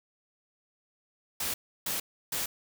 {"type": "noise bursts", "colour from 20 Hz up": "white", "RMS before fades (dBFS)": -32, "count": 3, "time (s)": [1.4, 2.46], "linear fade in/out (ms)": 5, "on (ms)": 140, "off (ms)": 320, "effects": []}